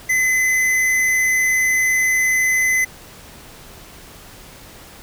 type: tone with tanh clipping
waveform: sine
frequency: 2031 Hz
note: B6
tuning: 48 cents sharp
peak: -16 dBFS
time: 0.09-2.85 s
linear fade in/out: 10 ms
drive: 17 dB
effects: pink hiss -41 dBFS RMS until 5.02 s